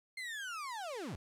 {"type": "linear sweep", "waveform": "35% pulse", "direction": "down", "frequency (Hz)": [2114, 65.9], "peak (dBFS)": -38, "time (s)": [0.17, 1.16], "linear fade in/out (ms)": 5, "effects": ["low-pass 10000 Hz 12 dB/octave", "11-bit"]}